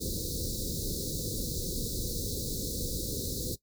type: band-stop noise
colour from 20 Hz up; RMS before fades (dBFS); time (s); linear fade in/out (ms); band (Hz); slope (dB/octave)
pink; -34; 0-3.56; 20; 540 to 3800; 96
effects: noise-tail reverb RT60 0.1 s tail -17 dB re dry